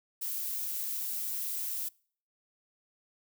violet noise, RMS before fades -35 dBFS, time 0.21-1.89 s, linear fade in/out 10 ms, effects noise-tail reverb RT60 0.5 s tail -25 dB re dry

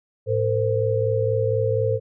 sine tone cluster, 108.8 / 454.8 / 519 Hz, A2 / A#4 / C5, -19 / -43 / -14 cents, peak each -23 dBFS, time 0.26-2 s, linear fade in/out 50 ms, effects none

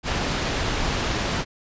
pink low-pass noise, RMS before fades -25 dBFS, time 0.03-1.45 s, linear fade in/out 50 ms, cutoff 5600 Hz, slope 12 dB/octave, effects resampled to 16000 Hz

